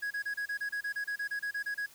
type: tone bursts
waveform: triangle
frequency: 1661.2 Hz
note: G#6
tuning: in tune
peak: -30 dBFS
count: 16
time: 0.02-1.863 s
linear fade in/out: 10 ms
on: 88 ms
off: 29 ms
effects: white hiss -57 dBFS RMS until 1.94 s